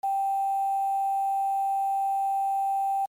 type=tone with quantisation; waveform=sine; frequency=784 Hz; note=G5; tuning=in tune; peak=-23 dBFS; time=0.03-3.06 s; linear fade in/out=10 ms; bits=8; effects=MP3 64 kbps